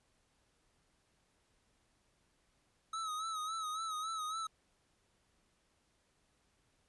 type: tone with vibrato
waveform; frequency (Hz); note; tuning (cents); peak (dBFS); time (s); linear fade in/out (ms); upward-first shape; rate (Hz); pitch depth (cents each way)
square; 1283; E6; -47; -38; 2.93-4.47; 5; sine; 3.6; 61
effects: pink hiss -75 dBFS RMS until 6.88 s + resampled to 24000 Hz